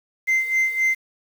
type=tone with tremolo; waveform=sine; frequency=2078 Hz; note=C7; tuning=12 cents flat; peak=-13 dBFS; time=0.27-0.95 s; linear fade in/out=20 ms; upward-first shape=sine; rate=3.8 Hz; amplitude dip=75%; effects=tanh soft clip ceiling -15 dBFS + 7-bit